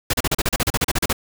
pink noise bursts, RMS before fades -19 dBFS, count 15, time 0.1-1.129 s, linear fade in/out 5 ms, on 35 ms, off 36 ms, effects none

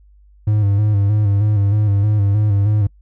triangle tone with vibrato, 103 Hz, G#2, 14 cents flat, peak -10 dBFS, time 0.47-2.87 s, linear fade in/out 5 ms, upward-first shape square, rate 3.2 Hz, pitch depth 49 cents each way, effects noise-tail reverb RT60 0.1 s tail -26 dB re dry + added 50 Hz sine -45 dBFS peak until 3.01 s

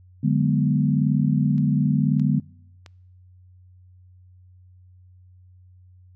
sine chord, G# half-diminished seventh, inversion second, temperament equal, 146.83 / 185 / 207.7 / 246.9 Hz, D3 / F#3 / G#3 / B3, 0 / 0 / 0 / 0 cents, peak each -20 / -26 / -23 / -24 dBFS, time 0.23-2.4 s, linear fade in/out 10 ms
clicks, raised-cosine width 0.2 ms, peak -33 / -29 / -25 dBFS, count 3, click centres 1.581 / 2.197 / 2.862 s
effects noise-tail reverb RT60 0.9 s tail -26 dB re dry + added 91 Hz sine -48 dBFS peak until 6.15 s

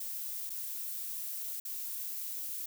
violet noise with dropouts, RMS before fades -39 dBFS, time 0-2.66 s, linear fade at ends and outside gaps 5 ms, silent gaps 0.496-0.501 / 1.6-1.65 s, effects none

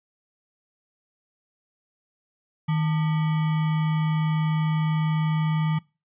sine tone with sample-and-hold, 156.9 Hz, D#3, 15 cents sharp, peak -20 dBFS, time 2.68-5.79 s, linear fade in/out 10 ms, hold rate 1050 Hz, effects noise-tail reverb RT60 0.3 s tail -24 dB re dry + resampled to 8000 Hz

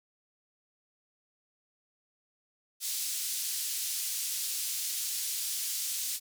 white band-pass noise, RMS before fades -34 dBFS, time 2.8-6.2 s, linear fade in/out 50 ms, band 4100 to 12000 Hz, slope 12 dB/octave, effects none

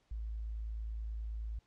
sine tone, 54.7 Hz, A1, 9 cents flat, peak -37 dBFS, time 0.11-1.59 s, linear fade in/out 5 ms, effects pink hiss -74 dBFS RMS until 1.66 s + low-pass 6000 Hz 12 dB/octave

